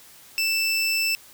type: tone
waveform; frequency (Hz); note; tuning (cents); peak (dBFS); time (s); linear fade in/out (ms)
25% pulse; 2654; E7; +11; -17; 0.38-1.15; 0
effects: white hiss -49 dBFS RMS until 1.33 s